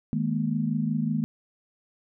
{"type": "tone cluster", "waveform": "sine", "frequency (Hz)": [157.1, 212, 237.4], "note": ["D#3", "G#3", "A#3"], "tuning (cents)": [17, 36, 32], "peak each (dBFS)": -28, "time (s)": [0.13, 1.24], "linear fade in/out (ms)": 0, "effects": []}